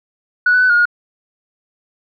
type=tone with pitch steps; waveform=sine; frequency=1470 / 1493 / 1503 / 1429 / 1437 Hz; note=F#6 / F#6 / F#6 / F6 / F6; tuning=-12 / +15 / +27 / +39 / +49 cents; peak=-8 dBFS; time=0.46-0.855 s; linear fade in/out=5 ms; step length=79 ms; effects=tanh soft clip ceiling -5 dBFS